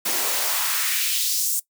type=noise with high-pass filter sweep; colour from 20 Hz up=white; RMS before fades=-23 dBFS; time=0.05-1.6 s; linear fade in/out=10 ms; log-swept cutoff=260 to 8400 Hz; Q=1.5; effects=noise-tail reverb RT60 0.1 s tail -19 dB re dry